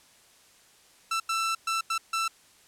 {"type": "tone bursts at uneven times", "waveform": "sawtooth", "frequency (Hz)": 1333, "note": "E6", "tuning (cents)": 19, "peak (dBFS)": -22, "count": 5, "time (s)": [[1.11, 1.2], [1.29, 1.55], [1.67, 1.81], [1.9, 1.98], [2.13, 2.28]], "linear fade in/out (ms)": 5, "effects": ["white hiss -58 dBFS RMS until 2.67 s", "low-pass 10000 Hz 12 dB/octave"]}